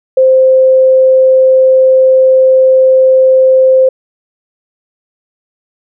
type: tone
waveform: sine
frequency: 522 Hz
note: C5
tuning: 4 cents flat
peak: -3 dBFS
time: 0.17-3.89 s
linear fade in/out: 5 ms
effects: none